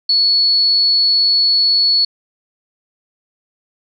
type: tone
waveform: sine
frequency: 4402 Hz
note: C#8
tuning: 13 cents flat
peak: -10 dBFS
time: 0.09-2.05 s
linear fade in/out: 5 ms
effects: none